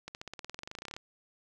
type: accelerating click train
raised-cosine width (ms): 0.2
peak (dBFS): -24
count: 21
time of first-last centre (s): 0.08-0.965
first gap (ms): 69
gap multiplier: 0.95
effects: none